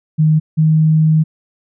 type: tone pair in turn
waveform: sine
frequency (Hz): 155.56 / 157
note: D#3 / D#3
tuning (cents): 0 / +16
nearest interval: unison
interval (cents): 16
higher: second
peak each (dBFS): -8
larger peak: neither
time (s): 0.18-0.4 / 0.57-1.24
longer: second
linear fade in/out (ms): 20
effects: none